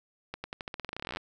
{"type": "accelerating click train", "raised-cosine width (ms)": 0.3, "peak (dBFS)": -20, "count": 22, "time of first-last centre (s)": [0.34, 1.17], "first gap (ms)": 100, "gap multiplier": 0.89, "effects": []}